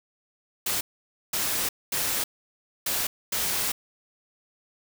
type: noise bursts at uneven times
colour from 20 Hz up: white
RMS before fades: -27 dBFS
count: 5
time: 0.66-0.81 / 1.33-1.69 / 1.92-2.24 / 2.86-3.07 / 3.32-3.72 s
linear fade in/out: 5 ms
effects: none